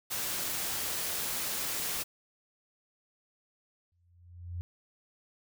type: noise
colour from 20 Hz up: white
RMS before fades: -34 dBFS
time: 0.1-2.04 s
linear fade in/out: 20 ms
type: tone with exponential growth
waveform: sine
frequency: 87.31 Hz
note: F2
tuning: in tune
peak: -32 dBFS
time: 3.92-4.61 s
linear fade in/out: 0 ms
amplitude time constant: 150 ms
effects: none